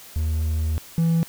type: tone pair in turn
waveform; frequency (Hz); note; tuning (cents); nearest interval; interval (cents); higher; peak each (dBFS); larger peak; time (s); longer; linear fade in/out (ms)
triangle; 78.6 / 165.35; D#2 / E3; +18 / +6; octave + minor second; 1288; second; -18 / -14; second; 0.16-0.78 / 0.98-1.23; first; 0
effects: tanh soft clip ceiling -10 dBFS + white hiss -44 dBFS RMS until 1.28 s